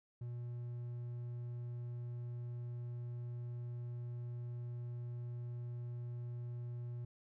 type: tone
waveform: triangle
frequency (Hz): 120.5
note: B2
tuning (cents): -42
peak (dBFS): -39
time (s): 0.21-7.05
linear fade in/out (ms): 5
effects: none

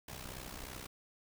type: noise with amplitude modulation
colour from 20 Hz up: pink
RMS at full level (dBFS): -43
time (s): 0.08-0.87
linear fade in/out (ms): 5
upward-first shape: sine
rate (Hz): 63.2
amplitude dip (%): 75
effects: none

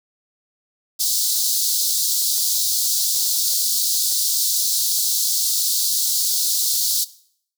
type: high-pass noise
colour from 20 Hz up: pink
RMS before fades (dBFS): -20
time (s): 0.99-7.05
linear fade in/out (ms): 20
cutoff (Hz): 4000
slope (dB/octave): 48
effects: noise-tail reverb RT60 0.6 s tail -18 dB re dry

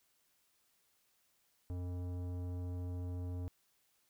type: tone with tanh clipping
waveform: sine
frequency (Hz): 89.3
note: F2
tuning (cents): +39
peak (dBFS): -40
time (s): 1.7-3.48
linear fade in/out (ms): 0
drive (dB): 15
effects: white hiss -75 dBFS RMS until 4.09 s

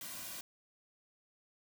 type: noise with comb filter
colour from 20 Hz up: white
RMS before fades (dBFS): -45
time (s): 0.01-0.41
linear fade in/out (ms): 2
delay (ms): 2.3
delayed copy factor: -0.85
effects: none

